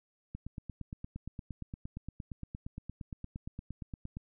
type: click train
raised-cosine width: 5 ms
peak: -28 dBFS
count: 34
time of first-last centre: 0.35-4.169 s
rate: 8.64 Hz
effects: none